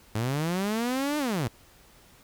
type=linear two-way sweep; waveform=sawtooth; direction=up then down; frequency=103.83 to 304.6 to 103.83 Hz; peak=-22 dBFS; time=0.15-1.48 s; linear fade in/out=5 ms; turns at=1.18 s; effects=pink hiss -56 dBFS RMS until 2.23 s